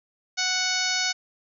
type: harmonic tone with a mistuned harmonic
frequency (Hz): 740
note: F#5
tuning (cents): 0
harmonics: 1 / 2 / 3 / 4 / 5 / 6 / 7 / 8 / 9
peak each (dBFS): -35 / -30 / -30 / -35 / -32 / -30 / -30 / -32 / -35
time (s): 0.37-1.13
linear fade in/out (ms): 20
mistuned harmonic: 7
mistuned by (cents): +22
effects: none